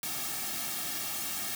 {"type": "noise with comb filter", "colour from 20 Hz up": "white", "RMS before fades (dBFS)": -35, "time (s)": [0.03, 1.55], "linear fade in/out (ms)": 2, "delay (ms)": 2, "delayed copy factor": -0.9, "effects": []}